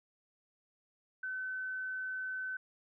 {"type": "tone", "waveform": "sine", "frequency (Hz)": 1520, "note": "F#6", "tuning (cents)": 46, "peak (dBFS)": -36, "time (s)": [1.23, 2.57], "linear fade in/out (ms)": 5, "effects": []}